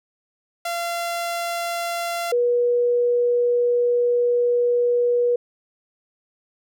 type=tone pair in turn; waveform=sawtooth / sine; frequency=686 / 483.5 Hz; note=F5 / B4; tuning=-31 / -37 cents; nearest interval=tritone; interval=606 cents; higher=first; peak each=-20 / -16 dBFS; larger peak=second; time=0.65-2.32 / 2.32-5.36 s; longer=second; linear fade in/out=5 ms; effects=none